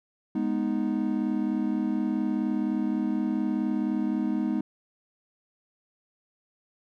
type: chord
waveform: triangle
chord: G# minor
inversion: none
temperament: equal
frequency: 207.7 / 246.9 / 311.1 Hz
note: G#3 / B3 / D#4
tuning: 0 / 0 / 0 cents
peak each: -27 dBFS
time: 0.35-4.61 s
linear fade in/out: 5 ms
effects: none